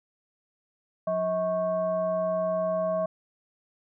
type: tone with frequency modulation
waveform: sine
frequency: 640 Hz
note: D#5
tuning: 49 cents sharp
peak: -24 dBFS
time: 1.07-3.06 s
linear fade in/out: 5 ms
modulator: 460 Hz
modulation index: 0.57
effects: none